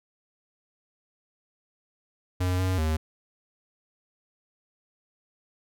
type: tone with pitch steps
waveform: square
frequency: 91.1 / 93 / 78.6 Hz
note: F#2 / F#2 / D#2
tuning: -26 / +9 / +18 cents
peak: -24 dBFS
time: 2.4-2.97 s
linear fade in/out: 10 ms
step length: 190 ms
effects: none